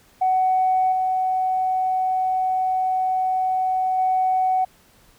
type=tone with level steps; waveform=sine; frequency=748 Hz; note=F#5; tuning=19 cents sharp; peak=-15 / -18 / -16 dBFS; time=0.21-4.65 s; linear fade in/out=10 ms; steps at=0.92 / 3.98 s; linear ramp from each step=5 ms; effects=tanh soft clip ceiling -11 dBFS + pink hiss -55 dBFS RMS until 5.18 s